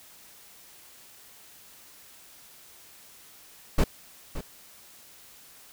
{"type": "noise with echo", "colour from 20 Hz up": "brown", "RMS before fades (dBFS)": -19, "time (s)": [3.78, 3.84], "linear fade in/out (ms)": 5, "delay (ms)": 570, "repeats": 1, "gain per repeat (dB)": -13, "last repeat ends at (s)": 4.41, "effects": ["white hiss -52 dBFS RMS until 5.72 s"]}